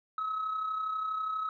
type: tone with amplitude modulation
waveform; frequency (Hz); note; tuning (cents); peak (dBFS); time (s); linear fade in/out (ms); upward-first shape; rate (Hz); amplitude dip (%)
sine; 1284; E6; -46; -27; 0.18-1.49; 2; sine; 32.3; 50
effects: tanh soft clip ceiling -27 dBFS